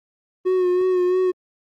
triangle tone with vibrato, 365.3 Hz, F#4, 22 cents flat, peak -14 dBFS, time 0.45-1.32 s, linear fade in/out 20 ms, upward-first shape sine, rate 3 Hz, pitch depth 33 cents each way, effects Opus 24 kbps

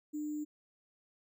sine tone with sample-and-hold, 300.2 Hz, D4, 38 cents sharp, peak -35 dBFS, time 0.13-0.45 s, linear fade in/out 20 ms, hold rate 7350 Hz, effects none

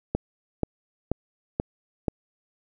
click train, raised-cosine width 2 ms, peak -10 dBFS, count 5, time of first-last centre 0.15-2.082 s, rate 2.07 Hz, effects none

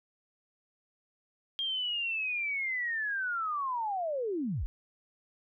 sine linear sweep, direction down, 3229 to 30.87 Hz, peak -30 dBFS, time 1.59-4.66 s, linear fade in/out 0 ms, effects none

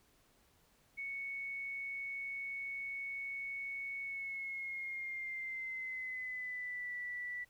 sine tone with pitch glide, 2217 to 1963.7 Hz, C#7 to B6, 0 to -10 cents, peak -39 dBFS, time 0.97-7.45 s, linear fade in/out 20 ms, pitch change -210 cents, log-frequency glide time 4.02-6.93 s, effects pink hiss -70 dBFS RMS until 7.49 s

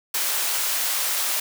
white high-pass noise, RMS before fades -24 dBFS, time 0.14-1.4 s, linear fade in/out 5 ms, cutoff 610 Hz, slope 12 dB/octave, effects none

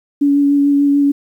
sine tone with vibrato, 283.9 Hz, C#4, 41 cents sharp, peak -9 dBFS, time 0.21-1.12 s, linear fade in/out 10 ms, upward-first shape sine, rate 6.8 Hz, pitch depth 13 cents each way, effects 8-bit

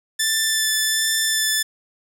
10% pulse tone with vibrato, 1760 Hz, A6, in tune, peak -9 dBFS, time 0.19-1.63 s, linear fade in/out 10 ms, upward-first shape sine, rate 1.3 Hz, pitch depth 11 cents each way, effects none

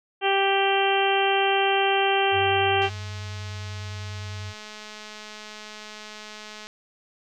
harmonic tone, 392 Hz, G4, in tune, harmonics 1 / 2 / 3 / 4 / 5 / 6 / 7 / 8, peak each -24 / -23 / -32 / -30 / -33 / -32 / -28 / -29 dBFS, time 0.21-2.9 s, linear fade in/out 50 ms
sine tone with vibrato, 97 Hz, G2, 18 cents flat, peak -32 dBFS, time 2.31-4.54 s, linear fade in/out 50 ms, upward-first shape triangle, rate 10 Hz, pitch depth 35 cents each way
click train, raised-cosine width 0.2 ms, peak -23 dBFS, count 821, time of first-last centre 2.82-6.67 s, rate 213 Hz
effects none

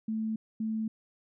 sine tone pair in turn, 220 / 220 Hz, A3 / A3, 0 / 0 cents, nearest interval unison, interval 0 cents, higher neither, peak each -29 / -29 dBFS, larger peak neither, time 0.08-0.36 / 0.6-0.88 s, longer neither, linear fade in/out 5 ms, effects none

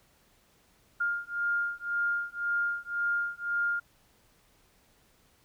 sine beating tone pair, 1407 / 1408.9 Hz, F6 / F6, +12 / +15 cents, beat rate 1.9 Hz, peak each -31 / -31 dBFS, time 1-3.8 s, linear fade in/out 10 ms, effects pink hiss -65 dBFS RMS until 5.44 s

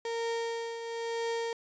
35% pulse tone with tremolo, 461.6 Hz, A#4, 17 cents flat, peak -28 dBFS, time 0.05-1.53 s, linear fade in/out 2 ms, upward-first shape triangle, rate 1 Hz, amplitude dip 60%, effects resampled to 16000 Hz

